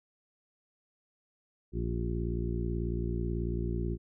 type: harmonic tone with a mistuned harmonic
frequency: 58.27 Hz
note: A#1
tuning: in tune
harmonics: 1 / 2 / 3 / 4 / 5 / 6 / 7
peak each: -33 / -36 / -38 / -41 / -47 / -38 / -44 dBFS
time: 1.72-3.98 s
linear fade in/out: 50 ms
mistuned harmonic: 7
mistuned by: -32 cents
effects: none